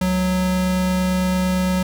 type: tone pair together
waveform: square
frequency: 71 / 184.15 Hz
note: C#2 / F#3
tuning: +42 / -8 cents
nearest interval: octave + major third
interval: 1650 cents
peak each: -29 / -18 dBFS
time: 0.01-1.83 s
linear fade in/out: 5 ms
effects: none